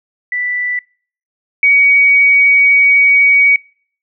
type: tone pair in turn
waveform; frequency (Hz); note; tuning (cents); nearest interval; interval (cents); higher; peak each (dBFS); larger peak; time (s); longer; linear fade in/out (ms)
sine; 1975.5 / 2254; B6 / C#7; 0 / +28; major second; 228; second; -15 / -6; second; 0.32-0.79 / 1.63-3.56; second; 2
effects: noise-tail reverb RT60 0.5 s tail -26 dB re dry